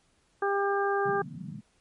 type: harmonic tone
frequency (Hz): 399.1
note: G4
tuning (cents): +31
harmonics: 1 / 2 / 3 / 4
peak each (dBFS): -27 / -30 / -32 / -33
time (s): 0.42-1.22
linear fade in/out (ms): 5
type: band-pass noise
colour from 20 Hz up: pink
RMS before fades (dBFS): -40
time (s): 1.04-1.61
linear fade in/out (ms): 20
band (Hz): 130 to 230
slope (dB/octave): 48
effects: pink hiss -68 dBFS RMS until 1.8 s + MP3 48 kbps